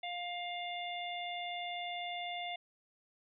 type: harmonic tone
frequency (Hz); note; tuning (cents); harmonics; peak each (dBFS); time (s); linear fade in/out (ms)
704; F5; +14; 1 / 3 / 4 / 5; -40 / -44 / -47 / -45; 0.03-2.56; 5
effects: none